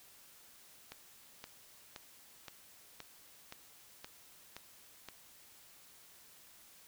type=click train; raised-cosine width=0.2 ms; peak=-28 dBFS; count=9; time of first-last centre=0.92-5.087 s; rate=1.92 Hz; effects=white hiss -60 dBFS RMS until 6.87 s